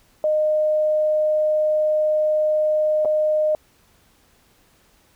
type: tone with dropouts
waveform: sine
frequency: 614 Hz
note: D#5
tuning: 23 cents flat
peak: -16 dBFS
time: 0.24-3.55 s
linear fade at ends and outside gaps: 1 ms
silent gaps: 3.049-3.055 s
effects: pink hiss -58 dBFS RMS until 5.15 s